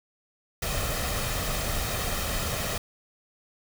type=noise with comb filter; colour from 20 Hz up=pink; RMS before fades=-29 dBFS; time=0.62-2.78 s; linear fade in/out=5 ms; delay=1.6 ms; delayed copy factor=+0.5; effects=none